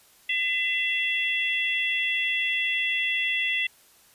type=harmonic tone; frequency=674 Hz; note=E5; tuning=38 cents sharp; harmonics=3 / 4 / 5; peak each=-27 / -26 / -31 dBFS; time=0.29-3.67 s; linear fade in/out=5 ms; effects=white hiss -57 dBFS RMS until 4.14 s + resampled to 32000 Hz